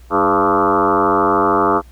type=tone with frequency modulation; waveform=sine; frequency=784 Hz; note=G5; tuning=in tune; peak=-11 dBFS; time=0.1-1.82 s; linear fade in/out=50 ms; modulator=93 Hz; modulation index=5.6; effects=added 60 Hz sine -39 dBFS peak until 1.91 s + pink hiss -52 dBFS RMS until 1.91 s